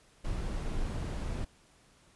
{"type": "noise", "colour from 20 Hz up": "brown", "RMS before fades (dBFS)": -34, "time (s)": [0.24, 1.45], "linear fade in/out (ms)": 10, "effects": ["pink hiss -63 dBFS RMS until 2.15 s", "resampled to 24000 Hz"]}